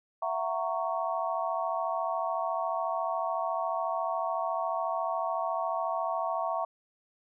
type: chord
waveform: sine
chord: F# dominant seventh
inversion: third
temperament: just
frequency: 666 / 740 / 925 / 1110 Hz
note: E5 / F#5 / A#5 / C#6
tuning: +18 / 0 / -14 / +2 cents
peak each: -32 / -35 / -35 / -34 dBFS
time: 0.22-6.65 s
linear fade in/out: 5 ms
effects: none